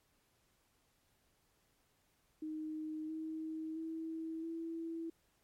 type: tone with pitch steps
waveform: sine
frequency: 311.1 / 317.1 / 323.2 / 329.4 Hz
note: D#4 / D#4 / E4 / E4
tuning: 0 / +33 / -34 / -1 cents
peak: -39 dBFS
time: 2.42-5.1 s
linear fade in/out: 5 ms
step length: 670 ms
effects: pink hiss -75 dBFS RMS until 5.43 s + MP3 64 kbps